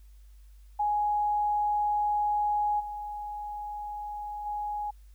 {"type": "tone with level steps", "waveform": "sine", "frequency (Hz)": 833, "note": "G#5", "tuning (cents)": 5, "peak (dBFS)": [-24, -34, -30], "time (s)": [0.79, 4.91], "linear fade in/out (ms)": 10, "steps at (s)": [2.79, 4.45], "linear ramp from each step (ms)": 20, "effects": ["added 50 Hz sine -49 dBFS peak until 5.14 s", "white hiss -69 dBFS RMS until 5.14 s"]}